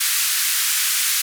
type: band-pass noise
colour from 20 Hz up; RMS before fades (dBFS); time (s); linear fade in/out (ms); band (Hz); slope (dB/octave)
white; -20; 0-1.22; 10; 1400 to 14000; 24
effects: none